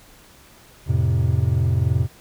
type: chord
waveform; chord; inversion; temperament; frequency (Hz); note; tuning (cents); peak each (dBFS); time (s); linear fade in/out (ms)
triangle; F major; none; equal; 87.31 / 110 / 130.81; F2 / A2 / C3; 0 / 0 / 0; -19; 0.86-2.08; 50
effects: pink hiss -49 dBFS RMS until 2.2 s